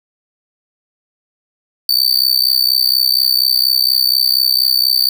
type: tone with amplitude modulation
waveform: 45% pulse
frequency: 4567 Hz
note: D8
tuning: 49 cents flat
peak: -6 dBFS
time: 1.89-5.09 s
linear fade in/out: 2 ms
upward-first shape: sine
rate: 64.2 Hz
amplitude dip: 95%
effects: 7-bit